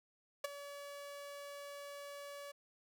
sawtooth tone with ADSR envelope, 570 Hz, C#5, 48 cents sharp, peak -29 dBFS, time 0.44-2.52 s, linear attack 6 ms, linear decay 16 ms, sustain -14 dB, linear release 11 ms, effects none

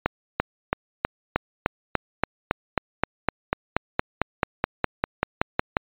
accelerating click train, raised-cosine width 0.5 ms, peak -4 dBFS, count 24, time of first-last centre 0.06-5.769 s, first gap 340 ms, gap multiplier 0.97, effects resampled to 8000 Hz

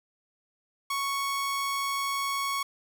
sawtooth tone, 1108.7 Hz, C#6, in tune, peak -24 dBFS, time 0.9-2.63 s, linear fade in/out 5 ms, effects none

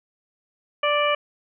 harmonic tone, 587.3 Hz, D5, in tune, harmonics 1 / 2 / 3 / 4 / 5, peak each -22 / -23 / -31 / -26 / -28 dBFS, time 0.83-1.15 s, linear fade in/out 5 ms, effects none

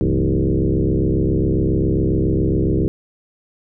sine tone with frequency modulation, 114.4 Hz, A#2, 32 cents flat, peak -14 dBFS, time 0.01-2.88 s, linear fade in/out 0 ms, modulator 67.3 Hz, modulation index 4.6, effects none

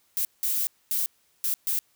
violet noise bursts at uneven times, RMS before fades -26 dBFS, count 5, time 0.17-0.25 / 0.43-0.67 / 0.91-1.06 / 1.44-1.54 / 1.67-1.79 s, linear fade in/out 0 ms, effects white hiss -66 dBFS RMS until 1.95 s

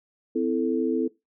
sine chord, A minor, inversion first, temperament equal with one note detuned, 256.5 / 329.6 / 440 Hz, C4 / E4 / A4, -34 / 0 / 0 cents, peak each -26 dBFS, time 0.35-1.08 s, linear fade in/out 10 ms, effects noise-tail reverb RT60 0.2 s tail -19 dB re dry

